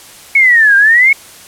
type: exponential two-way sweep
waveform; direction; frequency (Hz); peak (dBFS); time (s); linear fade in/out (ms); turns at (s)
sine; down then up; 2228 to 1581 to 2228; -4; 0.35-1.13; 5; 0.76
effects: white hiss -36 dBFS RMS until 1.47 s + low-pass 12000 Hz 12 dB/octave